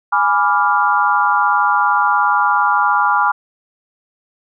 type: chord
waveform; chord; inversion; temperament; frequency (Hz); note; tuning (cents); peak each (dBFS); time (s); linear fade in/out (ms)
sine; G# diminished seventh; none; equal; 830.6 / 987.8 / 1174.7 / 1396.9; G#5 / B5 / D6 / F6; 0 / 0 / 0 / 0; -17; 0.12-3.32; 10
effects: none